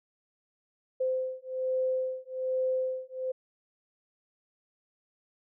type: beating tone pair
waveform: sine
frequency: 516 / 517.2 Hz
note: C5 / C5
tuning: -24 / -20 cents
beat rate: 1.2 Hz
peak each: -31 dBFS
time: 1-3.32 s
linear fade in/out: 10 ms
effects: none